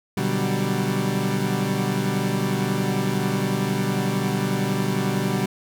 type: chord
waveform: 30% pulse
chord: G major seventh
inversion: first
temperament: equal with one note detuned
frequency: 123.47 / 147.43 / 185 / 196 Hz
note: B2 / D3 / F#3 / G3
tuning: 0 / +7 / 0 / 0 cents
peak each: -25 / -25 / -26 / -22 dBFS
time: 0.17-5.46 s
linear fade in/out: 5 ms
effects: none